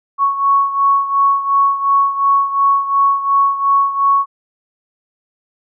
sine beating tone pair, 1108.7 / 1111.5 Hz, C#6 / C#6, 0 / +4 cents, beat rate 2.8 Hz, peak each -12 / -17 dBFS, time 0.18-4.26 s, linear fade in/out 50 ms, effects none

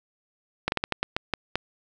slowing click train, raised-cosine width 0.3 ms, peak -8 dBFS, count 9, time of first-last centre 0.68-1.556 s, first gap 41 ms, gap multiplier 1.27, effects none

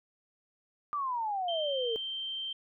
sine exponential sweep, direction down, 1201 to 440 Hz, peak -30 dBFS, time 0.93-1.96 s, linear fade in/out 0 ms
sine tone, 3134 Hz, G7, 1 cent flat, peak -34 dBFS, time 1.48-2.53 s, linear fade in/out 5 ms
effects none

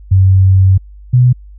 sine tone pair in turn, 95 / 124.75 Hz, F#2 / B2, +46 / +18 cents, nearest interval perfect fourth, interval 472 cents, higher second, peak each -4 dBFS, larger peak neither, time 0.11-0.78 / 1.13-1.33 s, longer first, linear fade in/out 10 ms, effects added 50 Hz sine -32 dBFS peak until 1.58 s

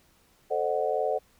sine chord, A diminished seventh, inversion none, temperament equal with one note detuned, 440 / 523.3 / 606.3 / 740 Hz, A4 / C5 / Eb5 / Gb5, 0 / 0 / -45 / 0 cents, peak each -30 dBFS, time 0.5-1.19 s, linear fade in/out 20 ms, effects pink hiss -63 dBFS RMS until 1.39 s

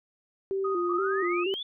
sine tone with vibrato, 368.7 Hz, F#4, 6 cents flat, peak -26 dBFS, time 0.51-1.54 s, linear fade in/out 0 ms, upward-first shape square, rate 2.1 Hz, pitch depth 88 cents each way
sine tone with tremolo, 1244.5 Hz, D#6, in tune, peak -29 dBFS, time 0.64-1.44 s, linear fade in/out 10 ms, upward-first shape triangle, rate 15 Hz, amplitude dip 25%
sine exponential sweep, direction up, 1126 to 3539 Hz, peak -32 dBFS, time 0.89-1.63 s, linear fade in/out 5 ms
effects none

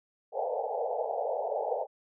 pink band-pass noise, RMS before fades -32 dBFS, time 0.32-1.87 s, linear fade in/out 50 ms, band 450 to 850 Hz, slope 96 dB/octave, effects none

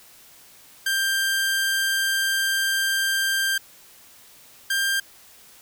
sawtooth tone pair in turn, 1583 / 1590.2 Hz, G6 / G6, +17 / +24 cents, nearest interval unison, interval 7 cents, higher second, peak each -17 dBFS, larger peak neither, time 0.86-3.58 / 4.7-5 s, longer first, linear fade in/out 5 ms, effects white hiss -50 dBFS RMS until 5.61 s

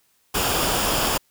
pink noise with comb filter, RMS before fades -22 dBFS, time 0.34-1.18 s, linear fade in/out 10 ms, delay 0.49 ms, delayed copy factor -0.5, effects white hiss -64 dBFS RMS until 1.3 s

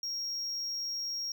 triangle tone, 5588 Hz, F8, in tune, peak -32 dBFS, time 0.03-1.32 s, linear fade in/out 2 ms, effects none

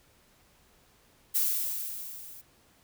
violet noise with level ramp, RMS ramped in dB -25 to -48 dBFS, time 1.34-2.42 s, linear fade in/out 20 ms, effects pink hiss -63 dBFS RMS until 2.83 s

